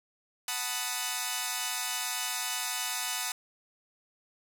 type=chord; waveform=5% pulse; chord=B dominant seventh; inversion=second; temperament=equal with one note detuned; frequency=740 / 880 / 987.8 / 1250.3 Hz; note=F#5 / A5 / B5 / D#6; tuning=0 / 0 / 0 / +8 cents; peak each=-25 dBFS; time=0.48-3.32 s; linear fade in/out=2 ms; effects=none